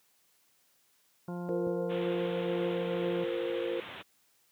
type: harmonic tone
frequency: 175.6 Hz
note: F3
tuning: 10 cents sharp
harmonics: 1 / 2 / 3 / 4 / 5 / 6 / 8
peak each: -36 / -42 / -46 / -48 / -50 / -52 / -54 dBFS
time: 1.28-3.24 s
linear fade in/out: 2 ms
type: chord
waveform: sine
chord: F suspended fourth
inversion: none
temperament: equal with one note detuned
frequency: 349.2 / 466.2 / 519.6 Hz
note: F4 / Bb4 / C5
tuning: 0 / 0 / -12 cents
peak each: -35 dBFS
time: 1.49-3.8 s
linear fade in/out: 0 ms
type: click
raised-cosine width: 2 ms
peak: -26 dBFS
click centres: 1.67 s
type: low-pass noise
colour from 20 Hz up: white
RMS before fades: -45 dBFS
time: 1.89-4.03 s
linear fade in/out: 20 ms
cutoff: 3600 Hz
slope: 96 dB/octave
effects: white hiss -69 dBFS RMS until 4.51 s + high-pass 100 Hz 12 dB/octave